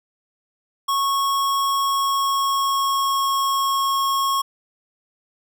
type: tone with pitch glide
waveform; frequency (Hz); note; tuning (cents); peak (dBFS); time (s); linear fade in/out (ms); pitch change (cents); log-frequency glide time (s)
square; 1101 to 1092.8; C#6 to C#6; -12 to -25; -19; 0.88-4.42; 10; -13; 1.79-3.42
effects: none